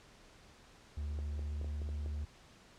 triangle tone with pitch glide, 73.42 to 73.93 Hz, D2 to D2, 0 to +12 cents, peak -34 dBFS, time 0.97-2.25 s, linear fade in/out 5 ms, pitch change +12 cents, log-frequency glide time 1.22-1.57 s
clicks, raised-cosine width 2 ms, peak -35 dBFS, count 7, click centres 1.189 / 1.393 / 1.614 / 1.645 / 1.818 / 1.89 / 2.061 s
effects pink hiss -60 dBFS RMS until 2.78 s + low-pass 7000 Hz 12 dB/octave

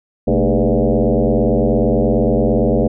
sine tone with frequency modulation, 142.2 Hz, C#3, 45 cents sharp, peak -11 dBFS, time 0.27-2.88 s, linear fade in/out 10 ms, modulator 89 Hz, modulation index 5.3, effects none

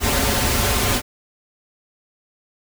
pink noise with comb filter, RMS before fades -19 dBFS, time 0-1.02 s, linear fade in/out 50 ms, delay 6.2 ms, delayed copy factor -0.7, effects none

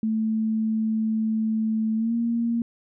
sine tone with pitch glide, 220 to 233.1 Hz, A3 to A#3, 0 to 0 cents, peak -21 dBFS, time 0.03-2.62 s, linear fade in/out 2 ms, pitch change +100 cents, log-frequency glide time 1.96-2.14 s, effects none

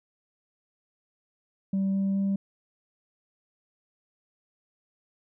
sine tone with pitch steps, 193.9 / 195.14 / 196.38 Hz, G3 / G3 / G3, -19 / -8 / +3 cents, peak -21 dBFS, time 1.73-2.36 s, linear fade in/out 5 ms, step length 210 ms, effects tanh soft clip ceiling -22 dBFS

